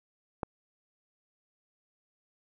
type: click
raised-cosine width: 1 ms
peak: -17 dBFS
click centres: 0.432 s
effects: none